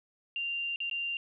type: tone with dropouts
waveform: sine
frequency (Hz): 2782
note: F7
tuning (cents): -7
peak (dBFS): -31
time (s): 0.36-1.17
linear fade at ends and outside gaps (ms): 1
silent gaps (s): 0.76-0.803 / 0.898-0.912
effects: none

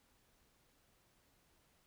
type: silence
effects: pink hiss -73 dBFS RMS until 1.86 s

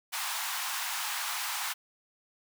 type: high-pass noise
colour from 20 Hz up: pink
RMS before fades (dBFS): -34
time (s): 0.12-1.74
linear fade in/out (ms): 20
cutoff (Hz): 800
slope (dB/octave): 48
effects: none

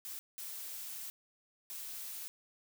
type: noise bursts at uneven times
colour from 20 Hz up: blue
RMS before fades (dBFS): -44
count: 3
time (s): 0.05-0.19 / 0.38-1.1 / 1.7-2.28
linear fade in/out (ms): 0
effects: none

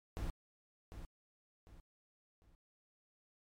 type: noise with echo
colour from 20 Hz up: brown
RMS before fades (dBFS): -39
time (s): 0.17-0.3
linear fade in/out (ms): 0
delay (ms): 750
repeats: 3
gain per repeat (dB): -9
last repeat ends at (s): 2.55
effects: MP3 64 kbps

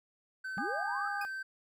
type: tone with pitch glide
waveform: triangle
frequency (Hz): 1531 to 1551.5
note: G6 to G6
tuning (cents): -41 to -18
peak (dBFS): -35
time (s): 0.44-1.43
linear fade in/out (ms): 10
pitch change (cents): +23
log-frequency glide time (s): 0.62-0.74
type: linear sweep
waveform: sine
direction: up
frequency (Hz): 164.81 to 1328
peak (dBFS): -37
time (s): 0.57-1.08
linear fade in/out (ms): 2
type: harmonic tone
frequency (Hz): 406.2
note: G#4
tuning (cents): -38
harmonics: 2 / 3 / 4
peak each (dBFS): -37 / -41 / -43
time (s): 0.58-1.25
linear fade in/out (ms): 0
type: tone with exponential decay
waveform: 30% pulse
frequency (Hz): 2489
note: D#7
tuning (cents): 0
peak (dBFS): -37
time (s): 1.21-1.31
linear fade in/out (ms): 5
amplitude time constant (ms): 21
effects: none

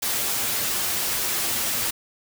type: noise with comb filter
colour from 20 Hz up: white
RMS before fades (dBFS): -25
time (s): 0.02-1.91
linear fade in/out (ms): 10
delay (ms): 8.7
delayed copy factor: +0.5
effects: none

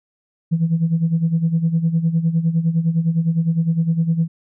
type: tone with tremolo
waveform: sine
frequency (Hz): 164.81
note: E3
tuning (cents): 0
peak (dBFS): -11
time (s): 0.51-4.28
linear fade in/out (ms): 20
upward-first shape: sine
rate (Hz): 9.8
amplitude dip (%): 75
effects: tanh soft clip ceiling -9 dBFS

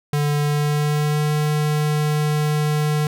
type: tone with pitch glide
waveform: square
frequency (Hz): 146.8 to 150.49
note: D3 to D3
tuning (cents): 0 to +43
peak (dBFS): -18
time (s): 0.13-3.07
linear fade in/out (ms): 2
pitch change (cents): +43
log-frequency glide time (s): 0.38-1.31
effects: none

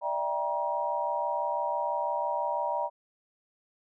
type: chord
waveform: sine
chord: E half-diminished seventh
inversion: third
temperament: just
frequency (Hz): 593.3 / 659.3 / 791.1 / 949.3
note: D5 / E5 / G5 / Bb5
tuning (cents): +18 / 0 / +16 / +31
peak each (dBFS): -33 / -36 / -35 / -30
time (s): 0.01-2.9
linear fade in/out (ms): 50
effects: none

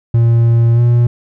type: tone with pitch glide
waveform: triangle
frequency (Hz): 116.54 to 119.61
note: A#2 to A#2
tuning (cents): 0 to +45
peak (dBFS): -5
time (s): 0.14-1.07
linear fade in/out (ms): 5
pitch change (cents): +45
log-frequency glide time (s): 0.74-0.8
effects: none

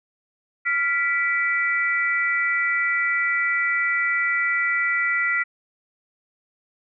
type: tone cluster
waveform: sine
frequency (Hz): 1390 / 1970 / 2313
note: F6 / B6 / D7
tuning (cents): -9 / -5 / -27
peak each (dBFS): -25 / -21 / -28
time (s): 0.65-5.44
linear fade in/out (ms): 20
effects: none

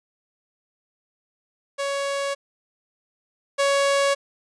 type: tone pair in turn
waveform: sawtooth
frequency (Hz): 558 / 558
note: C#5 / C#5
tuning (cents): +11 / +11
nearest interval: unison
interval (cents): 0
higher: neither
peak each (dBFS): -20 / -14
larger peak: second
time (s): 1.78-2.35 / 3.58-4.15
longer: neither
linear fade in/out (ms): 20
effects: resampled to 22050 Hz

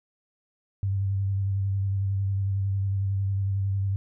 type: tone with vibrato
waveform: sine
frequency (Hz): 97.9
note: G2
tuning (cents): -2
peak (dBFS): -23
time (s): 0.83-3.96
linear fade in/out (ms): 0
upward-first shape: square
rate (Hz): 11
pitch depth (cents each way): 20
effects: none

